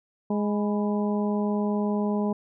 harmonic tone with a mistuned harmonic, 207.7 Hz, G#3, in tune, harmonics 1 / 2 / 3 / 4 / 5, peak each -24 / -30 / -34 / -36 / -38 dBFS, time 0.3-2.33 s, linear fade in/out 5 ms, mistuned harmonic 5, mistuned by -75 cents, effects none

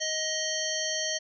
harmonic tone, 627 Hz, D#5, 13 cents sharp, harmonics 1 / 3 / 5 / 7 / 9 / 10, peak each -35 / -35 / -35 / -35 / -35 / -35 dBFS, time 0-1.19 s, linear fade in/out 20 ms, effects none

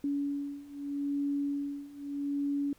sine beating tone pair, 283.3 / 284.1 Hz, C#4 / C#4, +38 / +43 cents, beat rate 0.8 Hz, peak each -35 / -33 dBFS, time 0.04-2.73 s, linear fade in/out 2 ms, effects pink hiss -64 dBFS RMS until 2.78 s

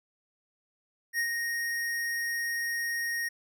square tone with ADSR envelope, 1864.7 Hz, A#6, in tune, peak -26 dBFS, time 1.13-3.29 s, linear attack 57 ms, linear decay 84 ms, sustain -4 dB, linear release 11 ms, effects none

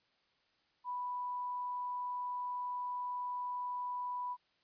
sine tone, 987.8 Hz, B5, in tune, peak -36 dBFS, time 0.84-4.37 s, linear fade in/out 50 ms, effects white hiss -74 dBFS RMS until 4.63 s + resampled to 11025 Hz

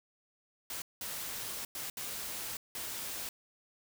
white noise bursts at uneven times, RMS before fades -40 dBFS, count 5, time 0.7-0.82 / 1.01-1.65 / 1.75-1.9 / 1.97-2.57 / 2.75-3.29 s, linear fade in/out 2 ms, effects none

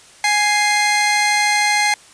sawtooth tone pair together, 830.6 / 2093 Hz, G#5 / C7, 0 / 0 cents, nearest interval octave + major third, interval 1600 cents, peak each -13 dBFS, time 0.24-1.94 s, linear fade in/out 2 ms, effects white hiss -45 dBFS RMS until 2.13 s + resampled to 22050 Hz

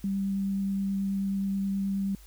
sine tone with vibrato, 196 Hz, G3, in tune, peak -26 dBFS, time 0.04-2.15 s, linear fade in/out 2 ms, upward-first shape triangle, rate 9.4 Hz, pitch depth 9 cents each way, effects added 50 Hz sine -49 dBFS peak until 2.26 s + white hiss -57 dBFS RMS until 2.26 s

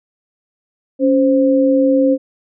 sine tone pair together, 277.2 / 522.8 Hz, C#4 / C5, 0 / -1 cents, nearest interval major seventh, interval 1099 cents, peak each -12 / -13 dBFS, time 0.99-2.18 s, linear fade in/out 50 ms, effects none

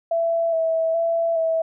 sine tone with vibrato, 659.3 Hz, E5, in tune, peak -18 dBFS, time 0.11-1.62 s, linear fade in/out 5 ms, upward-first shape square, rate 1.2 Hz, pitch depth 21 cents each way, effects none

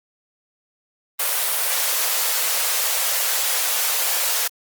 white high-pass noise, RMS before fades -21 dBFS, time 1.19-4.48 s, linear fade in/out 10 ms, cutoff 450 Hz, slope 96 dB/octave, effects Opus 32 kbps

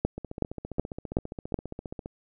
two click trains, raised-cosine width 2 ms, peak -10 / -22 dBFS, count 5 / 29, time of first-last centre 0.05-1.543 / 0.18-2.059 s, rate 2.68 / 14.9 Hz, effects none

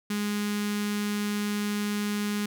sawtooth tone with notch filter, 207 Hz, G#3, 5 cents flat, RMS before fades -29 dBFS, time 0.1-2.46 s, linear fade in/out 5 ms, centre 640 Hz, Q 0.61, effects none

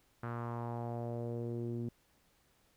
sawtooth tone with low-pass filter sweep, 118.2 Hz, A#2, 24 cents sharp, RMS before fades -39 dBFS, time 0.23-1.89 s, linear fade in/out 5 ms, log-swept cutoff 1400 to 290 Hz, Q 2.8, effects pink hiss -71 dBFS RMS until 2.76 s

